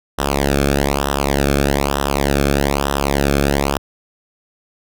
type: tone with flanger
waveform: sawtooth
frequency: 70.1 Hz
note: C#2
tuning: 20 cents sharp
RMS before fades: -17 dBFS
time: 0.18-3.78 s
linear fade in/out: 10 ms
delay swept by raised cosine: 0.44 to 1.04 ms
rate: 1.1 Hz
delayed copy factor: -0.85
effects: none